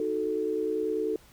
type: chord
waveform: sine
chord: D# diminished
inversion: none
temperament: equal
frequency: 311.1 / 370 / 440 Hz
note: D#4 / F#4 / A4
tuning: 0 / 0 / 0 cents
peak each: -33 / -33 / -28 dBFS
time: 0-1.16 s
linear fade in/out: 2 ms
effects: pink hiss -57 dBFS RMS until 1.32 s